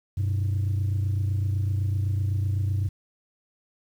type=tone pair together; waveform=sine; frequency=96.4 / 124.3 Hz; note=G2 / B2; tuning=-28 / +12 cents; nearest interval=major third; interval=440 cents; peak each=-21 / -28 dBFS; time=0.17-2.89 s; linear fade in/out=10 ms; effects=tanh soft clip ceiling -20 dBFS + 9-bit